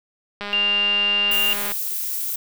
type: click train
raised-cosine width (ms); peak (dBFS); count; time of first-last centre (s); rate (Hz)
0.3; -14; 268; 0.41-1.719; 204
type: tone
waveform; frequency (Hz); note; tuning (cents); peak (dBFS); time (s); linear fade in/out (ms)
sine; 2796; F7; +1; -17; 0.53-1.53; 0
type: noise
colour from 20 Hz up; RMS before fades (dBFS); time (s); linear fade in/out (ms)
violet; -26; 1.31-2.36; 5
effects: none